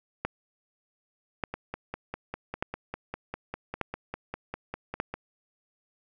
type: two click trains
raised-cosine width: 0.5 ms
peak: -13 / -19 dBFS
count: 5 / 19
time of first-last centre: 0.25-5.001 / 1.54-5.14 s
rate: 0.842 / 5 Hz
effects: none